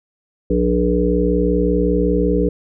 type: harmonic tone with a mistuned harmonic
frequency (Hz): 60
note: B1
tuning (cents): -49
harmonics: 1 / 3 / 5 / 7 / 8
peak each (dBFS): -20 / -20 / -20 / -20 / -20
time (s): 0.5-2.49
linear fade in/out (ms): 5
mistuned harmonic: 5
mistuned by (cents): -31
effects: none